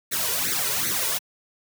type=noise with flanger; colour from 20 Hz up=white; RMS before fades=-25 dBFS; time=0.11-1.19 s; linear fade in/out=20 ms; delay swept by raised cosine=0.48 to 2.08 ms; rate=2.6 Hz; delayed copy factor=+0.9; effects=high-pass 100 Hz 12 dB/octave